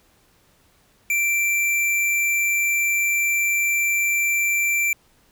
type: tone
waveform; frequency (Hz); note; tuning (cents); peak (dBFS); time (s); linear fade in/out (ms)
square; 2349; D7; 0; -19; 1.1-4.93; 2
effects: pink hiss -59 dBFS RMS until 5.31 s